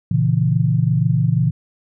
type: chord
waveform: sine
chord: A# diminished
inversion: none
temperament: equal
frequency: 116.54 / 138.59 / 164.81 Hz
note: A#2 / C#3 / E3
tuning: 0 / 0 / 0 cents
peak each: -18 dBFS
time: 0.11-1.51 s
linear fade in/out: 5 ms
effects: none